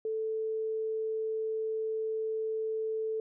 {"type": "tone", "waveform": "sine", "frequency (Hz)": 440, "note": "A4", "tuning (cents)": 0, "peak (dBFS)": -30, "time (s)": [0.05, 3.2], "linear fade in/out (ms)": 2, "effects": []}